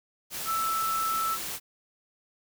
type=tone in noise; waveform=sine; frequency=1318.5 Hz; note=E6; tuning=in tune; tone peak=-26 dBFS; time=0.45-1.38 s; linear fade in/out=50 ms; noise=white; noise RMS=-35 dBFS; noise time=0.3-1.6 s; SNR=+6 dB; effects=none